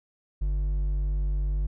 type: tone with hard clipping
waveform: triangle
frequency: 48.85 Hz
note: G1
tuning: 5 cents flat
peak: -25 dBFS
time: 0.41-1.67 s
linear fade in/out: 10 ms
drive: 8 dB
effects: none